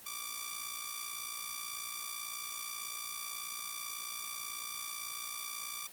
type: ring-modulated tone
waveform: 5% pulse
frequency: 1168 Hz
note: D6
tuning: 10 cents flat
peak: -24 dBFS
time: 0.06-5.87 s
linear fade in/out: 0 ms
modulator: 29.1 Hz
effects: white hiss -52 dBFS RMS until 5.92 s + Opus 24 kbps